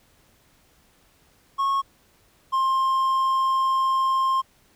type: tone pair in turn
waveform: triangle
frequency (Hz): 1095 / 1058.9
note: C#6 / C6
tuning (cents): -22 / +20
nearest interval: minor second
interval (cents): 58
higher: first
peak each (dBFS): -18 / -17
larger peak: second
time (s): 1.58-1.82 / 2.52-4.42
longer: second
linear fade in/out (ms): 20
effects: pink hiss -60 dBFS RMS until 4.75 s